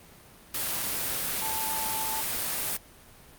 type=tone in noise; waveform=sine; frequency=880 Hz; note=A5; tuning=in tune; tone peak=-33 dBFS; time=1.42-2.21 s; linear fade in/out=5 ms; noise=white; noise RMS=-30 dBFS; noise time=0.54-2.77 s; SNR=-6 dB; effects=pink hiss -52 dBFS RMS until 3.38 s + Opus 32 kbps